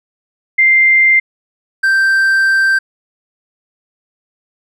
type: tone pair in turn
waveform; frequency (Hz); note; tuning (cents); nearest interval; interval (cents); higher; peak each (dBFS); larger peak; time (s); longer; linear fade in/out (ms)
sine / triangle; 2093 / 1566.7; C7 / G6; 0 / -1; perfect fourth; 501; first; -6 / -7; first; 0.58-1.2 / 1.83-2.79; second; 10
effects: none